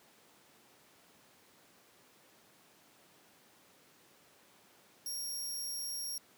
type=tone; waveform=20% pulse; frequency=5588 Hz; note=F8; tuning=in tune; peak=-32 dBFS; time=5.06-6.18 s; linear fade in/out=2 ms; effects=pink hiss -63 dBFS RMS until 6.37 s + high-pass 200 Hz 12 dB/octave